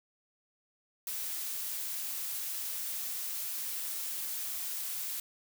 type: noise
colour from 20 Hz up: blue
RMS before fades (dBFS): -37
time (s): 1.07-5.2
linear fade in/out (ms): 2
effects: none